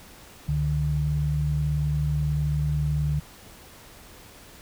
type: tone pair together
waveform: sine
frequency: 69.71 / 148.1 Hz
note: C#2 / D3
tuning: +10 / +15 cents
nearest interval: octave + minor second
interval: 1305 cents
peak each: -27 / -23 dBFS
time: 0.48-3.2 s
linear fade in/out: 10 ms
effects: pink hiss -48 dBFS RMS until 4.61 s